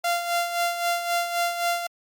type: tone with tremolo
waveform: sawtooth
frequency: 692 Hz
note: F5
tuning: 16 cents flat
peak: -17 dBFS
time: 0.04-1.87 s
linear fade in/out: 5 ms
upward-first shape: sine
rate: 3.8 Hz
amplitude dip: 60%
effects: Opus 48 kbps